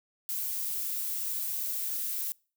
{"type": "noise", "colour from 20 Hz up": "violet", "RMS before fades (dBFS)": -33, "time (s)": [0.29, 2.32], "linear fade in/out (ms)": 0, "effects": ["noise-tail reverb RT60 0.4 s tail -26 dB re dry"]}